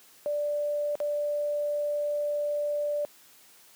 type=tone with dropouts; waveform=sine; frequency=587.3 Hz; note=D5; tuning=in tune; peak=-26 dBFS; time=0.26-3.05 s; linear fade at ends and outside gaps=0 ms; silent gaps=0.954-1.002 s; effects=white hiss -56 dBFS RMS until 3.75 s + high-pass 150 Hz 12 dB/octave